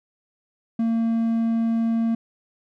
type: tone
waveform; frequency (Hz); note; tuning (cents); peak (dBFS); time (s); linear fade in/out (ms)
triangle; 228.1; A#3; -37; -17; 0.79-2.15; 5
effects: none